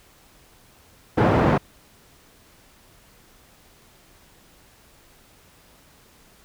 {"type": "band-pass noise", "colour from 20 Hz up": "pink", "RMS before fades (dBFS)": -18, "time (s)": [1.17, 1.58], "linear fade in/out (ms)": 10, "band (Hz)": [110, 1100], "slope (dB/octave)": 12, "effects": ["pink hiss -54 dBFS RMS until 6.44 s"]}